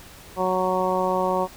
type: harmonic tone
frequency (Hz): 185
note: F#3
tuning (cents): 0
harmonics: 1 / 2 / 3 / 4 / 5 / 6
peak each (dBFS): -30 / -27 / -25 / -28 / -26 / -29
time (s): 0.36-1.48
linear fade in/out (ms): 50
effects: pink hiss -45 dBFS RMS until 1.56 s